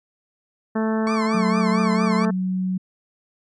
harmonic tone, 220 Hz, A3, in tune, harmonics 1 / 2 / 3 / 4 / 5 / 6 / 7 / 8, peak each -20 / -26 / -30 / -32 / -34 / -36 / -37 / -38 dBFS, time 0.75-2.31 s, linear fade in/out 10 ms
35% pulse tone with vibrato, 1108.7 Hz, C#6, in tune, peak -23 dBFS, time 1.07-2.25 s, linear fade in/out 0 ms, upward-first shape triangle, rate 4.4 Hz, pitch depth 160 cents each way
sine tone, 185.7 Hz, F#3, 7 cents sharp, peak -20 dBFS, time 1.34-2.78 s, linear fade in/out 10 ms
effects low-pass 6000 Hz 12 dB/octave + MP3 48 kbps

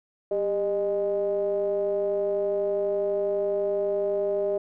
triangle ring-modulated tone, 106.2 Hz, G#2, 39 cents sharp, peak -18 dBFS, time 0.31-4.58 s, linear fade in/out 5 ms, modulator 505 Hz, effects none

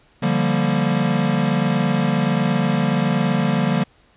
square chord, G minor seventh, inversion second, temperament equal, 146.83 / 174.61 / 196 / 233.1 Hz, D3 / F3 / G3 / Bb3, 0 / 0 / 0 / 0 cents, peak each -23 dBFS, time 0.22-3.84 s, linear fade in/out 10 ms, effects pink hiss -56 dBFS RMS until 4.16 s + resampled to 8000 Hz

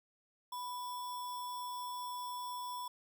sine tone with sample-and-hold, 987.8 Hz, B5, in tune, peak -39 dBFS, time 0.52-2.88 s, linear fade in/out 5 ms, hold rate 4410 Hz, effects none

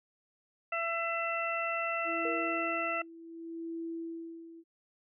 harmonic tone, 670 Hz, E5, 28 cents sharp, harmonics 1 / 2 / 3 / 4, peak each -36 / -35 / -39 / -36 dBFS, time 0.72-3.02 s, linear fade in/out 5 ms
sine tone with tremolo, 331.1 Hz, E4, 8 cents sharp, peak -35 dBFS, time 2.04-4.64 s, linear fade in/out 50 ms, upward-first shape sine, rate 0.69 Hz, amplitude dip 75%
sine tone with exponential decay, 471.5 Hz, A#4, 20 cents sharp, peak -32 dBFS, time 2.25-2.94 s, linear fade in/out 1 ms, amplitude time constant 150 ms
effects noise-tail reverb RT60 0.1 s tail -25 dB re dry

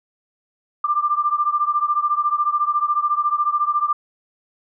sine beating tone pair, 1184 / 1198 Hz, D6 / D6, +14 / +34 cents, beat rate 14 Hz, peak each -19 / -21 dBFS, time 0.84-3.93 s, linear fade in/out 5 ms, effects none

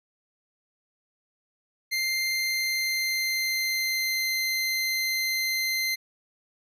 25% pulse tone with pitch glide, 2093 to 2075 Hz, C7 to C7, 0 to -15 cents, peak -21 dBFS, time 1.91-5.96 s, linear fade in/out 20 ms, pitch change -15 cents, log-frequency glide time 2.21-4.3 s, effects none

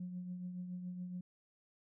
sine tone with tremolo, 180 Hz, F#3, 47 cents flat, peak -38 dBFS, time 0-1.21 s, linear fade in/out 5 ms, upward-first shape triangle, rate 7.1 Hz, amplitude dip 50%, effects tanh soft clip ceiling -35 dBFS

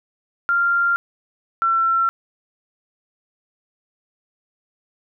sine tone pair in turn, 1390 / 1350.4 Hz, F6 / E6, -9 / +41 cents, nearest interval minor second, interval 50 cents, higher first, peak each -15 dBFS, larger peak neither, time 0.49-0.96 / 1.62-2.09 s, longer neither, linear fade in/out 0 ms, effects none

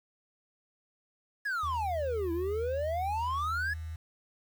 triangle exponential two-way sweep, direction down then up, 1726 to 327.8 to 1726 Hz, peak -28 dBFS, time 1.45-3.74 s, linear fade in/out 10 ms, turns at 2.32 s
sine tone, 80 Hz, D#2, 49 cents sharp, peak -36 dBFS, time 1.63-3.96 s, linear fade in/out 5 ms
effects 9-bit

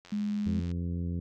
click train, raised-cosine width 0.2 ms, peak -33 dBFS, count 60, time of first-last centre 0.05-0.715 s, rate 88.7 Hz
sine tone, 207.7 Hz, G#3, in tune, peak -28 dBFS, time 0.12-0.6 s, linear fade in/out 5 ms
harmonic tone, 86.4 Hz, F2, 18 cents flat, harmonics 1 / 2 / 3 / 4 / 5 / 6, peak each -32 / -34 / -41 / -48 / -50 / -56 dBFS, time 0.46-1.2 s, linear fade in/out 5 ms
effects none

